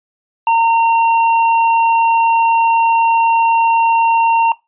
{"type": "tone with tanh clipping", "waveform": "triangle", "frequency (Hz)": 916, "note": "A#5", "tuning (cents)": -31, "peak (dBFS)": -11, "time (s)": [0.47, 4.52], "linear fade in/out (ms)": 2, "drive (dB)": 15, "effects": ["noise-tail reverb RT60 0.2 s tail -19 dB re dry", "resampled to 8000 Hz"]}